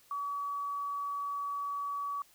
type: tone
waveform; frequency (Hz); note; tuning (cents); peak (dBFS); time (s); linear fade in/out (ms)
sine; 1138; C#6; +45; -33; 0.11-2.22; 2
effects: white hiss -63 dBFS RMS until 2.34 s